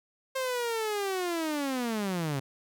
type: linear sweep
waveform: sawtooth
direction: down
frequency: 532 to 130.81 Hz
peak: -25 dBFS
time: 0.35-2.4 s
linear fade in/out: 10 ms
effects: none